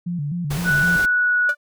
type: tone with vibrato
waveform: sine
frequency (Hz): 159.1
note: D#3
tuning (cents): +39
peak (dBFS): -22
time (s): 0.06-0.97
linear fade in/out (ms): 10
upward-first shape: square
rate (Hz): 3.9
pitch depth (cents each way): 160
type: noise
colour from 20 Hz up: pink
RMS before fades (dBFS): -30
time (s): 0.5-1.06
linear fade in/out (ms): 10
type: tone with pitch glide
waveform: sine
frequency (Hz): 1480 to 1465.5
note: F#6 to F#6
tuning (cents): 0 to -17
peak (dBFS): -15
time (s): 0.64-1.55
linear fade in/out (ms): 50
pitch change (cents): -17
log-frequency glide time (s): 0.79-1.39
type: tone with exponential decay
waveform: sawtooth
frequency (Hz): 587.3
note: D5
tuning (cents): 0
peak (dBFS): -22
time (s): 1.49-1.57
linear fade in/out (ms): 2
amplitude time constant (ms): 16
effects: none